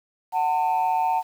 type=tone pair together; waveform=sine; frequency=744 / 899.1 Hz; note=F#5 / A5; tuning=+9 / +37 cents; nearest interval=minor third; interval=328 cents; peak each=-21 / -20 dBFS; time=0.32-1.23 s; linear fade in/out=50 ms; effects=tanh soft clip ceiling -16 dBFS + 8-bit